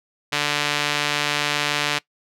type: tone with band-pass filter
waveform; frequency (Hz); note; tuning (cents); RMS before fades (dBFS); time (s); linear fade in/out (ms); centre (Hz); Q
sawtooth; 146.83; D3; 0; -23; 0.32-1.99; 10; 3100; 0.97
effects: noise-tail reverb RT60 0.1 s tail -21 dB re dry